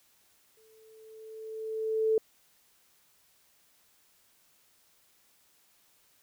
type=tone with exponential growth; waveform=sine; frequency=440 Hz; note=A4; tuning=in tune; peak=-21 dBFS; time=0.57-2.18 s; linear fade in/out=2 ms; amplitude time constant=350 ms; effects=white hiss -66 dBFS RMS until 6.22 s